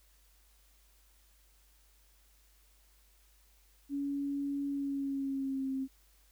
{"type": "tone with pitch glide", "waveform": "sine", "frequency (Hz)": [281.5, 266.2], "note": ["C#4", "C4"], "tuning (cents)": [27, 30], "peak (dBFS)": -32, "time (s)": [3.89, 5.88], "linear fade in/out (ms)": 50, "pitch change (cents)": -97, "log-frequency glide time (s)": [4.69, 5.72], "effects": ["added 50 Hz sine -64 dBFS peak until 6.31 s", "white hiss -68 dBFS RMS until 6.31 s"]}